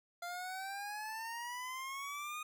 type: exponential sweep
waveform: 25% pulse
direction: up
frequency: 691 to 1241 Hz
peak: -37 dBFS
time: 0.22-2.43 s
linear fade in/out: 5 ms
effects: none